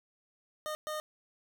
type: tone bursts at uneven times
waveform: 25% pulse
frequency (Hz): 613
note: D#5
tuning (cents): -26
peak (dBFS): -31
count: 2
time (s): 0.66-0.75 / 0.87-1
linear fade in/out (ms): 0
effects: none